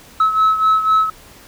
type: beating tone pair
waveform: sine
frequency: 1293 / 1297 Hz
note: E6 / E6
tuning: -34 / -28 cents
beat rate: 4 Hz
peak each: -11 / -16 dBFS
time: 0.2-1.1 s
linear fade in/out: 5 ms
effects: tanh soft clip ceiling -8 dBFS + pink hiss -43 dBFS RMS until 1.47 s